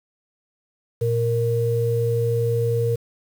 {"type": "tone pair together", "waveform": "sine", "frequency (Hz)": [116.55, 466.2], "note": ["A#2", "A#4"], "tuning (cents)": [0, 0], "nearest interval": "2 octaves", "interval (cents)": 2400, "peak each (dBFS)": -21, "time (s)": [1.01, 2.96], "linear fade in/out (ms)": 10, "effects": ["7-bit"]}